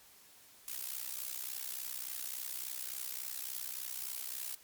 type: noise with amplitude modulation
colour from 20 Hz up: blue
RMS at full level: -37 dBFS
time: 0.68-4.55 s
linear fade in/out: 0 ms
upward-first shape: sine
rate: 63.5 Hz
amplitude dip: 95%
effects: white hiss -60 dBFS RMS until 4.63 s + MP3 96 kbps